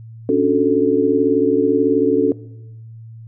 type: chord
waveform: sine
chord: D major seventh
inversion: third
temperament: just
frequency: 275.3 / 293.7 / 367.1 / 440.5 Hz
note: C#4 / D4 / F#4 / A4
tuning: -12 / 0 / -14 / +2 cents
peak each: -18 / -19 / -19 / -16 dBFS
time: 0.29-2.32 s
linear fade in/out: 2 ms
effects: noise-tail reverb RT60 0.9 s tail -19 dB re dry + added 113 Hz sine -34 dBFS peak until 3.27 s